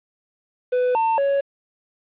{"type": "tone with pitch steps", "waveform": "triangle", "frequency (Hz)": [498.9, 900, 557], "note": ["B4", "A5", "C#5"], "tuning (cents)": [17, 39, 8], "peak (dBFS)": -15, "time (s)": [0.72, 1.41], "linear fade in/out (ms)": 10, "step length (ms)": 230, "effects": ["resampled to 8000 Hz", "8-bit"]}